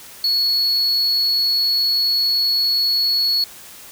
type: tone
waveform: triangle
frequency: 4375 Hz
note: C#8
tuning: 24 cents flat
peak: -14 dBFS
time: 0.24-3.44 s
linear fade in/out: 2 ms
effects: white hiss -40 dBFS RMS until 3.91 s